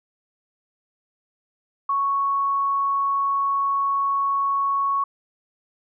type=tone; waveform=sine; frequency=1108.7 Hz; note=C#6; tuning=in tune; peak=-19 dBFS; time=1.89-5.04 s; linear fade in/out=5 ms; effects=none